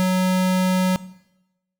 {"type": "tone", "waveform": "square", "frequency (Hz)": 185, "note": "F#3", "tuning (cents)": 0, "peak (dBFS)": -17, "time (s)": [0, 0.96], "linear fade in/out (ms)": 0, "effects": ["noise-tail reverb RT60 0.9 s tail -18 dB re dry"]}